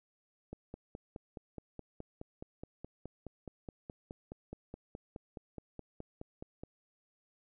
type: click train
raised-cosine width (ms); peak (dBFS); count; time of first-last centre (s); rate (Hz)
2; -30; 30; 0.53-6.635; 4.75
effects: none